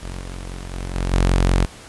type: tone with level steps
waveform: sawtooth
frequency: 45.14 Hz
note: F#1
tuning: 42 cents flat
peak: -24 / -26 / -22 / -16 / -10 dBFS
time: 0.02-1.66 s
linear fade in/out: 20 ms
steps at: 0.2 / 0.72 / 0.94 / 1.12 s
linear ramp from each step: 20 ms
effects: pink hiss -41 dBFS RMS until 1.88 s + resampled to 24000 Hz